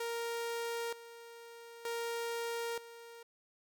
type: tone with tremolo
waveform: sawtooth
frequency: 466.2 Hz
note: A#4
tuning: in tune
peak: -32 dBFS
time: 0-3.23 s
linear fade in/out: 5 ms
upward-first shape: square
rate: 0.54 Hz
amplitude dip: 80%
effects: 12-bit